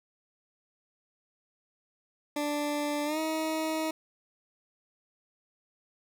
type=tone with pitch glide; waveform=20% pulse; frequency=293.7 to 316.6 Hz; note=D4 to D#4; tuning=0 to +30 cents; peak=-24 dBFS; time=2.36-3.91 s; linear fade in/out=5 ms; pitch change=+130 cents; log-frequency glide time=3.05-3.19 s; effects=none